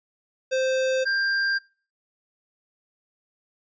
square tone pair in turn, 522 / 1589.7 Hz, C5 / G6, -4 / +24 cents, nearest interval octave + perfect fifth, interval 1928 cents, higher second, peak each -22 / -22 dBFS, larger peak neither, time 0.51-1.05 / 1.05-1.59 s, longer neither, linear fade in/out 20 ms, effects noise-tail reverb RT60 0.4 s tail -24 dB re dry + resampled to 16000 Hz

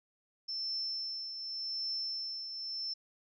sine tone with tremolo, 5330 Hz, E8, 18 cents sharp, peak -33 dBFS, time 0.48-2.94 s, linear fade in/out 10 ms, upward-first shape triangle, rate 0.87 Hz, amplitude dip 55%, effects none

